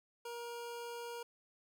25% pulse tone, 472.8 Hz, A#4, 24 cents sharp, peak -39 dBFS, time 0.25-1.23 s, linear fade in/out 5 ms, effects none

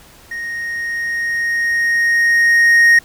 triangle tone with level ramp, 1864.7 Hz, A#6, in tune, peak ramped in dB -21 to -4 dBFS, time 0.31-2.99 s, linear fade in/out 5 ms, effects pink hiss -44 dBFS RMS until 3.04 s

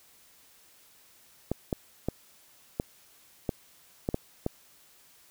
clicks, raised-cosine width 2 ms, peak -14 dBFS, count 8, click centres 1.516 / 1.728 / 2.086 / 2.799 / 3.492 / 4.089 / 4.144 / 4.464 s, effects white hiss -59 dBFS RMS until 5.3 s

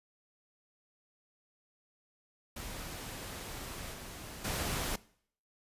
pink noise with level steps, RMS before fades -43 / -46 / -35 dBFS, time 2.56-4.96 s, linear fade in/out 5 ms, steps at 3.93 / 4.44 s, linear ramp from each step 10 ms, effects noise-tail reverb RT60 0.6 s tail -21 dB re dry + resampled to 32000 Hz

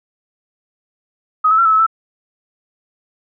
sine tone with pitch steps, 1260 / 1302 / 1361 / 1304 / 1295 / 1323 Hz, D#6 / E6 / F6 / E6 / E6 / E6, +21 / -22 / -45 / -19 / -31 / +6 cents, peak -9 dBFS, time 1.44-1.866 s, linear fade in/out 10 ms, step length 71 ms, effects none

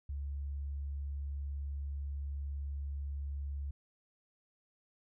sine tone, 70.5 Hz, C#2, 30 cents sharp, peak -36 dBFS, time 0.09-3.71 s, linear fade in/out 5 ms, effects none

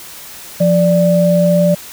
sine tone pair together, 174.39 / 587.3 Hz, F3 / D5, -2 / 0 cents, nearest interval octave + major sixth, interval 2102 cents, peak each -11 dBFS, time 0.6-1.75 s, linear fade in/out 10 ms, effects white hiss -33 dBFS RMS until 1.92 s

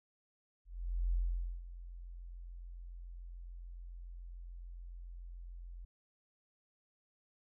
sine tone with ADSR envelope, 43.49 Hz, F1, 6 cents flat, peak -29 dBFS, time 0.65-5.85 s, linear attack 480 ms, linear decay 490 ms, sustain -16 dB, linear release 6 ms, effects none

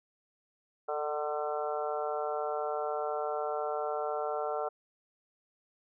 harmonic tone with a mistuned harmonic, 150 Hz, D3, 37 cents sharp, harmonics 3 / 4 / 5 / 6 / 7 / 8 / 9, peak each -36 / -36 / -36 / -45 / -44 / -46 / -40 dBFS, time 0.88-4.69 s, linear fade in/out 10 ms, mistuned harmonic 3, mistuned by -23 cents, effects none

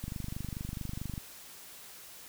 click train, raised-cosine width 5 ms, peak -25 dBFS, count 29, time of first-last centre 0.04-1.178 s, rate 24.6 Hz, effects white hiss -50 dBFS RMS until 2.28 s

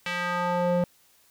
square tone with band-pass filter sweep, 176.8 Hz, F3, 22 cents sharp, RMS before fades -26 dBFS, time 0.06-0.84 s, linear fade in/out 2 ms, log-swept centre 2500 to 400 Hz, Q 1.6, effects white hiss -61 dBFS RMS until 1.3 s

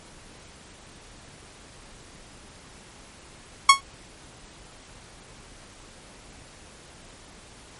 sawtooth tone with exponential decay, 1100 Hz, C#6, 14 cents flat, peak -3 dBFS, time 3.69-3.81 s, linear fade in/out 5 ms, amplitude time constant 25 ms, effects pink hiss -48 dBFS RMS until 7.79 s + MP3 48 kbps

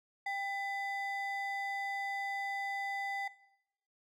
triangle ring-modulated tone, 1396.9 Hz, F6, in tune, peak -29 dBFS, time 0.26-3.28 s, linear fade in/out 5 ms, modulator 605 Hz, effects noise-tail reverb RT60 0.8 s tail -19 dB re dry

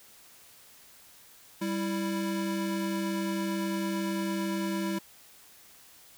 square tone pair together, 195.98 / 329.6 Hz, G3 / E4, 0 / 0 cents, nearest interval major sixth, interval 900 cents, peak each -32 / -33 dBFS, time 1.61-4.99 s, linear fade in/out 10 ms, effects white hiss -55 dBFS RMS until 6.17 s

